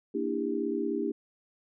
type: chord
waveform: sine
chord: E half-diminished seventh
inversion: second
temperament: equal with one note detuned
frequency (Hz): 233.1 / 293.7 / 329.6 / 400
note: Bb3 / D4 / E4 / G4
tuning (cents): 0 / 0 / 0 / +35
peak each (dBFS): -35 / -33 / -34 / -32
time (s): 0.14-1.12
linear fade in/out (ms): 10
effects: none